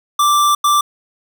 square tone bursts at uneven times, 1174.7 Hz, D6, in tune, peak -11 dBFS, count 2, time 0.19-0.55 / 0.64-0.81 s, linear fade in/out 5 ms, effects none

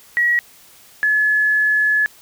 sine tone pair in turn, 1915 / 1709.8 Hz, A#6 / G#6, +46 / +50 cents, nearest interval major second, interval 196 cents, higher first, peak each -13 dBFS, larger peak neither, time 0.17-0.39 / 1.03-2.06 s, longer second, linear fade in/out 0 ms, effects white hiss -47 dBFS RMS until 2.21 s

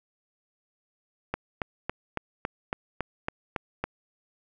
click train, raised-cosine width 0.5 ms, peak -13 dBFS, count 10, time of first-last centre 1.34-3.84 s, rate 3.6 Hz, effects none

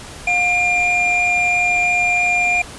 triangle tone pair together, 714 / 2399 Hz, F5 / D7, +38 / +36 cents, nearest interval octave + major sixth, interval 2098 cents, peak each -19 / -13 dBFS, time 0.27-2.62 s, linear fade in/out 5 ms, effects pink hiss -35 dBFS RMS until 2.78 s + resampled to 24000 Hz

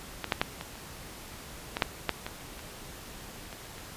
clicks, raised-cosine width 0.3 ms, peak -15 / -8 / -8 / -20 / -30 / -14 / -6 / -9 / -19 / -27 / -26 / -28 dBFS, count 12, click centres 0.243 / 0.322 / 0.415 / 0.611 / 0.755 / 1.769 / 1.822 / 2.093 / 2.265 / 2.593 / 3.528 / 3.782 s, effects pink hiss -45 dBFS RMS until 3.96 s + resampled to 32000 Hz

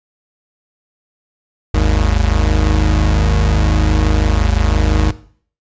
40% pulse tone pair together, 52.01 / 77.8 Hz, G#1 / D#2, +3 / 0 cents, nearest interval perfect fifth, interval 697 cents, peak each -11 / -14 dBFS, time 1.74-5.11 s, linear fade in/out 5 ms, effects noise-tail reverb RT60 0.5 s tail -17 dB re dry + resampled to 16000 Hz

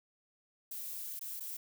violet noise with dropouts, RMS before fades -42 dBFS, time 0.71-1.57 s, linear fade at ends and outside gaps 5 ms, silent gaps 1.193-1.211 / 1.398-1.405 s, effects none

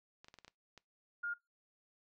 clicks, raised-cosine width 0.2 ms, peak -37 dBFS, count 7, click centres 0.245 / 0.284 / 0.341 / 0.387 / 0.447 / 0.48 / 0.777 s
sine tone, 1417 Hz, F6, 25 cents sharp, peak -36 dBFS, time 1.23-1.34 s, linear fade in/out 10 ms
effects noise-tail reverb RT60 0.2 s tail -21 dB re dry

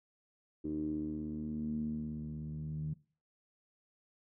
10% pulse tone with low-pass filter sweep, 76.6 Hz, D#2, 27 cents flat, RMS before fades -38 dBFS, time 0.64-2.94 s, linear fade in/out 10 ms, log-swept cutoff 330 to 160 Hz, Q 7.4, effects noise-tail reverb RT60 0.4 s tail -21 dB re dry

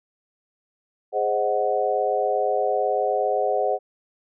sine chord, Ab dominant seventh, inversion none, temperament equal, 415.3 / 523.3 / 622.3 / 740 Hz, Ab4 / C5 / Eb5 / Gb5, 0 / 0 / 0 / 0 cents, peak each -26 / -25 / -26 / -24 dBFS, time 1.12-3.79 s, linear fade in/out 50 ms, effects none

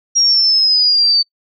sine exponential sweep, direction down, 5650 to 4553 Hz, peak -9 dBFS, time 0.15-1.23 s, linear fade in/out 20 ms, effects noise-tail reverb RT60 0.1 s tail -24 dB re dry

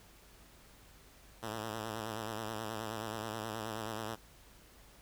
5% pulse tone with vibrato, 110 Hz, A2, in tune, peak -27 dBFS, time 1.42-4.16 s, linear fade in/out 20 ms, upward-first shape sine, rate 9.4 Hz, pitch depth 67 cents each way, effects added 50 Hz sine -62 dBFS peak until 5.01 s + pink hiss -60 dBFS RMS until 5.01 s

